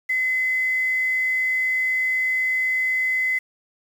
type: tone with quantisation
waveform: sine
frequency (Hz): 2036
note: C7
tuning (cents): -48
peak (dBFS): -19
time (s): 0.09-3.39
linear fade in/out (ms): 10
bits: 7
effects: none